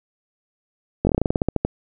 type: slowing click train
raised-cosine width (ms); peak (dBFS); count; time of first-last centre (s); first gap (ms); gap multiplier
2; -5; 14; 1.05-1.65; 20; 1.13
effects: none